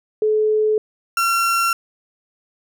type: tone pair in turn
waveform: sine / 35% pulse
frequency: 429.8 / 1364.5 Hz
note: A4 / F6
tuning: -41 / -41 cents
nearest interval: octave + minor sixth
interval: 2000 cents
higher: second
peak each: -14 dBFS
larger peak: neither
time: 0.22-0.78 / 1.17-1.73 s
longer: neither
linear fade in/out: 2 ms
effects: none